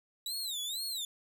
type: tone with vibrato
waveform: sawtooth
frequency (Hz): 3837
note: A#7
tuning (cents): +49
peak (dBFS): -32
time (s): 0.26-1.05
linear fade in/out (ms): 2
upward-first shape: sine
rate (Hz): 2.1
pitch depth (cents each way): 210
effects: none